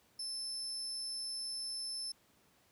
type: tone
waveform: 35% pulse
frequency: 5274 Hz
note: E8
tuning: in tune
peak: -36 dBFS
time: 0.19-2.12 s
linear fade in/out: 5 ms
effects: pink hiss -69 dBFS RMS until 2.71 s + high-pass 80 Hz 12 dB/octave